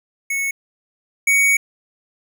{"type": "tone pair in turn", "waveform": "square", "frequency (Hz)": [2205, 2240], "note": ["C#7", "C#7"], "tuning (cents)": [-10, 18], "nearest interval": "unison", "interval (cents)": 28, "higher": "second", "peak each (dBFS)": [-20, -13], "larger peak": "second", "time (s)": [[0.3, 0.51], [1.27, 1.57]], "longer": "second", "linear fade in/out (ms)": 5, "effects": ["9-bit"]}